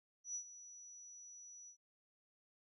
sine tone with ADSR envelope, 5890 Hz, F#8, 9 cents flat, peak -39 dBFS, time 0.24-1.77 s, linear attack 110 ms, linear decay 84 ms, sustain -14 dB, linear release 87 ms, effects none

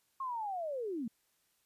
sine linear sweep, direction down, 1090 to 209.5 Hz, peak -35 dBFS, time 0.2-1.08 s, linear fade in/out 5 ms, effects white hiss -75 dBFS RMS until 1.65 s + resampled to 32000 Hz

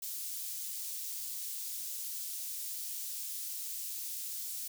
white high-pass noise, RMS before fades -40 dBFS, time 0.02-4.68 s, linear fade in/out 5 ms, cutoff 5200 Hz, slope 12 dB/octave, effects none

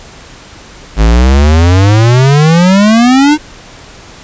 square exponential sweep, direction up, 51.5 to 310.6 Hz, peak -4 dBFS, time 0.96-3.38 s, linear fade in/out 50 ms, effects pink hiss -33 dBFS RMS until 4.23 s + resampled to 16000 Hz

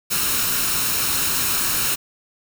white noise with comb filter, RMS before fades -21 dBFS, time 0.1-1.96 s, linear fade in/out 20 ms, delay 0.74 ms, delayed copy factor +0.5, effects none

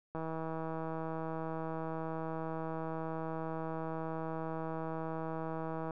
click train, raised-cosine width 1 ms, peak -26 dBFS, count 928, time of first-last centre 0.15-5.908 s, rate 161 Hz, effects none

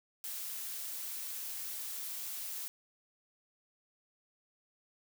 blue noise, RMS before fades -41 dBFS, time 0.24-2.68 s, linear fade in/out 0 ms, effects none

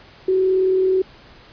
sine tone with frequency modulation, 376.1 Hz, F#4, 28 cents sharp, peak -14 dBFS, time 0.28-1.02 s, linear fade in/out 5 ms, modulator 38.4 Hz, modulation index 0.21, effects pink hiss -46 dBFS RMS until 1.52 s + resampled to 11025 Hz

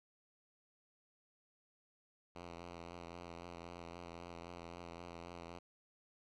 5% pulse tone with vibrato, 85.9 Hz, F2, 28 cents flat, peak -37 dBFS, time 2.35-5.59 s, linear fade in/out 10 ms, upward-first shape sine, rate 3.8 Hz, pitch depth 31 cents each way, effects low-pass 5000 Hz 12 dB/octave

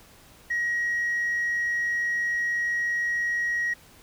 sine tone, 1897 Hz, A#6, 30 cents sharp, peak -22 dBFS, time 0.5-3.74 s, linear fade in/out 10 ms, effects tanh soft clip ceiling -21 dBFS + pink hiss -53 dBFS RMS until 4.02 s

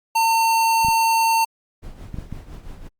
square tone, 905 Hz, A5, 48 cents sharp, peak -16 dBFS, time 0.15-1.45 s, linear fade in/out 10 ms
clicks, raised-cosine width 5 ms, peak -17 dBFS, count 5, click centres 0.848 / 0.885 / 2.143 / 2.186 / 2.326 s
brown noise with tremolo, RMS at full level -34 dBFS, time 1.82-2.89 s, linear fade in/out 20 ms, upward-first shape triangle, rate 5.9 Hz, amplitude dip 65%
effects Opus 48 kbps

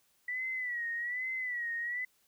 sine tone with vibrato, 1956 Hz, B6, 17 cents flat, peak -33 dBFS, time 0.28-2.05 s, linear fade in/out 5 ms, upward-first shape sine, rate 1.2 Hz, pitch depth 88 cents each way, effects white hiss -71 dBFS RMS until 2.27 s

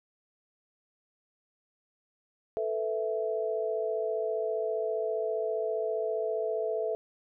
sine chord, A suspended second, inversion none, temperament just, 440 / 495 / 660 Hz, A4 / B4 / E5, 0 / +4 / +2 cents, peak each -31 / -36 / -32 dBFS, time 2.57-6.95 s, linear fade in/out 0 ms, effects none

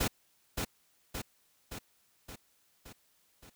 pink noise with echo, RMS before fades -30 dBFS, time 0-0.08 s, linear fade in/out 10 ms, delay 570 ms, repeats 6, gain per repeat -4 dB, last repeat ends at 3.5 s, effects white hiss -70 dBFS RMS until 3.55 s

